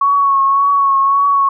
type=tone with vibrato; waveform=sine; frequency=1108.7 Hz; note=C#6; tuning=in tune; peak=-9 dBFS; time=0.01-1.49 s; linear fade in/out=5 ms; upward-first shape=triangle; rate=1.8 Hz; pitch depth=35 cents each way; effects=none